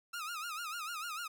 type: tone with vibrato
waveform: sawtooth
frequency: 1318.5 Hz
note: E6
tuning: in tune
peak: -35 dBFS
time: 0.13-1.28 s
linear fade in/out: 10 ms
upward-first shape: sine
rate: 6.7 Hz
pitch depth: 140 cents each way
effects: none